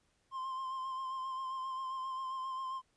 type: tone with vibrato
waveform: triangle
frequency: 1050 Hz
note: C6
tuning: 6 cents sharp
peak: -35 dBFS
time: 0.31-2.82 s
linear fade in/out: 50 ms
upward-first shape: sine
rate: 7.5 Hz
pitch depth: 29 cents each way
effects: pink hiss -75 dBFS RMS until 2.96 s + resampled to 22050 Hz